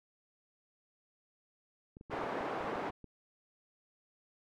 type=clicks; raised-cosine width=3 ms; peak=-37 dBFS; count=12; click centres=1.969 / 2.011 / 2.098 / 2.138 / 2.189 / 2.237 / 2.409 / 2.607 / 2.644 / 2.759 / 2.901 / 3.043 s
type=band-pass noise; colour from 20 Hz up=pink; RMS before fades=-38 dBFS; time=2.1-2.91 s; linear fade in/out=20 ms; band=360 to 1200 Hz; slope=12 dB/octave
effects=none